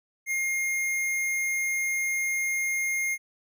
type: tone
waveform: square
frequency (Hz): 2130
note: C7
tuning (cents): +30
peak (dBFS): -26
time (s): 0.26-3.18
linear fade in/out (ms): 50
effects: none